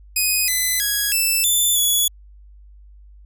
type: tone with pitch steps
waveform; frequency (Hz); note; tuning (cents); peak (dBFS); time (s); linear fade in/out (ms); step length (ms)
5% pulse; 2499 / 2014 / 1659 / 2646 / 3524 / 3396; D#7 / B6 / G#6 / E7 / A7 / G#7; +7 / +33 / -2 / +6 / +2 / +38; -8; 0.16-2.08; 5; 320
effects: added 50 Hz sine -42 dBFS peak until 3.25 s